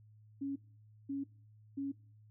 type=tone bursts; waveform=sine; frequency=277.2 Hz; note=C#4; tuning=in tune; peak=-35 dBFS; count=3; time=0.41-1.92 s; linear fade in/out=10 ms; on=150 ms; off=530 ms; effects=noise-tail reverb RT60 0.4 s tail -19 dB re dry + added 107 Hz sine -58 dBFS peak until 2.3 s